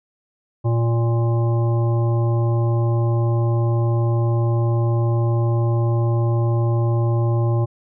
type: harmonic tone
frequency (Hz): 116.54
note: A#2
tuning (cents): 0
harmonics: 1 / 3 / 5 / 7 / 9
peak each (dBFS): -16 / -26 / -30 / -33 / -35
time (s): 0.64-7.66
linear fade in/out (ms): 20
effects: none